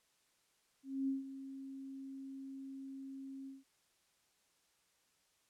sine tone with ADSR envelope, 270 Hz, C#4, 45 cents flat, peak -32 dBFS, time 0.83-3.64 s, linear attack 250 ms, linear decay 150 ms, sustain -13 dB, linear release 170 ms, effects white hiss -75 dBFS RMS until 5.49 s + low-pass 10000 Hz 12 dB/octave

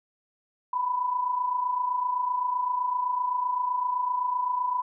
sine tone pair together, 969 / 996.8 Hz, B5 / B5, -33 / +16 cents, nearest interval unison, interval 49 cents, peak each -32 / -25 dBFS, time 0.73-4.82 s, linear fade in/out 5 ms, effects none

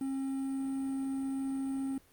triangle tone with quantisation, 269.3 Hz, C#4, 50 cents flat, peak -30 dBFS, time 0.01-1.98 s, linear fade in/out 2 ms, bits 9, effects pink hiss -63 dBFS RMS until 2.12 s + Opus 32 kbps

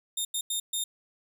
15% pulse tone bursts at uneven times, 3653 Hz, A#7, 36 cents flat, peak -21 dBFS, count 4, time 0.17-0.25 / 0.34-0.41 / 0.5-0.6 / 0.73-0.84 s, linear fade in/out 5 ms, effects none

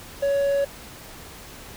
triangle tone, 560 Hz, C#5, 18 cents sharp, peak -17 dBFS, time 0.22-0.65 s, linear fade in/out 10 ms, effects pink hiss -42 dBFS RMS until 1.76 s

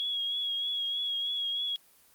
sine tone with vibrato, 3322 Hz, G#7, in tune, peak -29 dBFS, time 0-1.76 s, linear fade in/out 0 ms, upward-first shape triangle, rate 3.2 Hz, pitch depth 36 cents each way, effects white hiss -61 dBFS RMS until 2.14 s + Opus 24 kbps

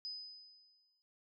sine tone with exponential decay, 5010 Hz, D#8, 11 cents sharp, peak -39 dBFS, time 0.05-1.02 s, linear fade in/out 0 ms, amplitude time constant 210 ms, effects none

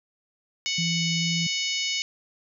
harmonic tone, 740 Hz, F#5, in tune, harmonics 3 / 4 / 5 / 6 / 7 / 8 / 9, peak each -31 / -30 / -34 / -35 / -32 / -38 / -35 dBFS, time 0.66-2.02 s, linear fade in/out 0 ms
sine tone with vibrato, 167.3 Hz, E3, 26 cents sharp, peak -26 dBFS, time 0.78-1.47 s, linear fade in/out 5 ms, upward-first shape square, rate 2.3 Hz, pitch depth 8 cents each way
effects none

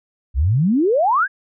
sine exponential sweep, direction up, 58.3 to 1700 Hz, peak -13 dBFS, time 0.34-1.28 s, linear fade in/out 50 ms, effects none

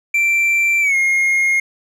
triangle tone with pitch glide, 2349 to 2142 Hz, D7 to C7, 0 to +40 cents, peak -11 dBFS, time 0.14-1.6 s, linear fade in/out 5 ms, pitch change -160 cents, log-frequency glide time 0.81-0.96 s, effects none

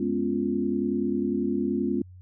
sine chord, C# dominant seventh, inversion second, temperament equal, 207.7 / 246.9 / 277.2 / 349.2 Hz, G#3 / B3 / C#4 / E#4, 0 / 0 / 0 / 0 cents, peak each -29 dBFS, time 0-2.02 s, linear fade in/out 5 ms, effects added 91 Hz sine -44 dBFS peak until 2.21 s

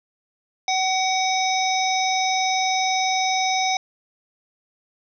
harmonic tone, 754 Hz, F#5, 32 cents sharp, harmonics 1 / 3 / 5 / 7 / 8, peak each -21 / -26 / -28 / -29 / -30 dBFS, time 0.68-3.77 s, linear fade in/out 2 ms, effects none

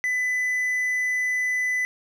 triangle tone, 2000 Hz, B6, 21 cents sharp, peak -20 dBFS, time 0.04-1.85 s, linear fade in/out 0 ms, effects none

